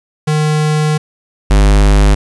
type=tone pair in turn; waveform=square; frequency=152.8 / 50.51 Hz; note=D#3 / G#1; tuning=-31 / -47 cents; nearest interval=octave + perfect fifth; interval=1916 cents; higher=first; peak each=-11 / -6 dBFS; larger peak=second; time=0.27-0.98 / 1.5-2.15 s; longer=first; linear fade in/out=10 ms; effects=resampled to 24000 Hz + 7-bit